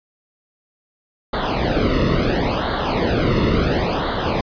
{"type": "noise with flanger", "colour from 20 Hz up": "brown", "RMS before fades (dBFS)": -19, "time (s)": [1.33, 4.41], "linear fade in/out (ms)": 5, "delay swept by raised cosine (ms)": [0.39, 1.28], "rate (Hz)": 0.72, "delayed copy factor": -0.9, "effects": ["resampled to 11025 Hz"]}